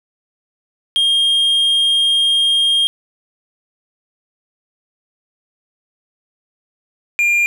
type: tone pair in turn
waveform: triangle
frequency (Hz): 3225 / 2400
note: G7 / D7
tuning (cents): +48 / +37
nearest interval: perfect fourth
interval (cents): 511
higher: first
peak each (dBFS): -10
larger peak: neither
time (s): 0.96-2.87 / 7.19-7.46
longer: first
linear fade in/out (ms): 0
effects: none